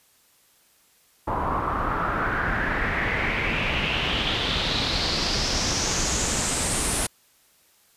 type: noise with low-pass filter sweep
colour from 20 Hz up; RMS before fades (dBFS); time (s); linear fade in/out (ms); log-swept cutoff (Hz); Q
pink; -25; 1.27-7.07; 10; 980 to 10000; 4.2
effects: white hiss -60 dBFS RMS until 7.96 s + resampled to 32000 Hz